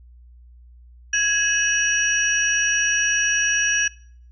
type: tone cluster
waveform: sine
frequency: 1661 / 2577 / 2928 / 5770 Hz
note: G#6 / E7 / F#7 / F#8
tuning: 0 / -40 / -19 / -44 cents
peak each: -20 / -26 / -29 / -22 dBFS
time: 1.13-3.88 s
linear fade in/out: 5 ms
effects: noise-tail reverb RT60 0.6 s tail -24 dB re dry + added 60 Hz sine -44 dBFS peak until 4.31 s